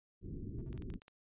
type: low-pass noise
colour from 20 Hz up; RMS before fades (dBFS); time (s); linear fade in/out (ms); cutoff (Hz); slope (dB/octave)
pink; -44; 0.21-1; 50; 380; 48
type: tone bursts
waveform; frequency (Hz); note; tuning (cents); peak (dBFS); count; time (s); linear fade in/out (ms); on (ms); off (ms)
triangle; 130; C3; -11; -39; 3; 0.58-0.772; 5; 36; 42
type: clicks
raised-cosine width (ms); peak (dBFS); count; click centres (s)
0.2; -38; 7; 0.729 / 0.777 / 0.822 / 0.902 / 0.939 / 1.019 / 1.081
effects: resampled to 8000 Hz